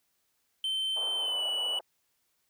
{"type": "tone with pitch glide", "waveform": "triangle", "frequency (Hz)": [3093, 2955], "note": ["G7", "F#7"], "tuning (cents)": [-24, -3], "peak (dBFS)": -27, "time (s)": [0.64, 1.79], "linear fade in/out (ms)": 2, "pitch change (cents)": -79, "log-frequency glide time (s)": [1.18, 1.43]}
{"type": "band-pass noise", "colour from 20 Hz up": "pink", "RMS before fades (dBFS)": -45, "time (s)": [0.96, 1.81], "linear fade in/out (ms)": 5, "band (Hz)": [530, 1000], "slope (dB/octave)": 24}
{"effects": ["white hiss -75 dBFS RMS until 2.49 s"]}